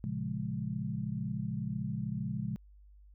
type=chord; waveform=sine; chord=Bb minor seventh; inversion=none; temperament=equal; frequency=116.54 / 138.59 / 174.61 / 207.7 Hz; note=Bb2 / Db3 / F3 / Ab3; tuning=0 / 0 / 0 / 0 cents; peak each=-39 / -38 / -39 / -38 dBFS; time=0.04-2.56 s; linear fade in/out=0 ms; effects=added 50 Hz sine -54 dBFS peak until 3.14 s